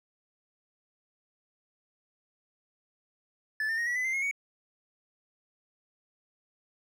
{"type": "tone with pitch steps", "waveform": "triangle", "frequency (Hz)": [1741, 1804.5, 1870.3, 1938.5, 2009, 2082, 2158, 2237], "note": ["A6", "A6", "A#6", "B6", "B6", "C7", "C#7", "C#7"], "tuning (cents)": [-19, 43, 5, -33, 29, -9, -47, 15], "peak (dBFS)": -26, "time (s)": [3.6, 4.312], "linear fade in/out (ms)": 2, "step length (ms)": 89, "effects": []}